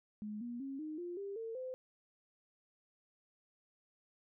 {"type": "tone with pitch steps", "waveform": "sine", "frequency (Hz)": [210.9, 239.5, 271.9, 308.8, 350.6, 398.1, 452.1, 513.3], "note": ["G#3", "A#3", "C#4", "D#4", "F4", "G4", "A4", "C5"], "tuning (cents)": [27, 47, -33, -13, 7, 27, 47, -33], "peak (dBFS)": -40, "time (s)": [0.22, 1.74], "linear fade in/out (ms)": 0, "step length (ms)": 190, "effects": []}